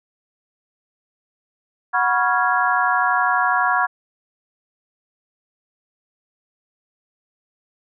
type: tone cluster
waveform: sine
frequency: 735 / 977 / 1109 / 1391 / 1661 Hz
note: F#5 / B5 / C#6 / F6 / G#6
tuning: -12 / -19 / 0 / -7 / 0 cents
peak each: -22 dBFS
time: 1.93-3.87 s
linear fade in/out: 20 ms
effects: none